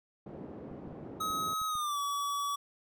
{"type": "band-pass noise", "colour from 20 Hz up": "pink", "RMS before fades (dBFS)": -45, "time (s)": [0.26, 1.54], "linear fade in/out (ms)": 5, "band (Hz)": [170, 480], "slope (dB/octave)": 12}
{"type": "clicks", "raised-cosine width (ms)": 5, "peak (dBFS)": -39, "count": 6, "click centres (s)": [0.714, 0.875, 0.927, 1.303, 1.616, 1.754]}
{"type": "tone with pitch glide", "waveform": "square", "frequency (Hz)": [1273, 1140.7], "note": ["D#6", "C#6"], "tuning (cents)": [39, 49], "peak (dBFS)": -32, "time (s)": [1.2, 2.56], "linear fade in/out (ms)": 10, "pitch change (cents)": -190, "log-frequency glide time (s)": [1.67, 1.99]}
{"effects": []}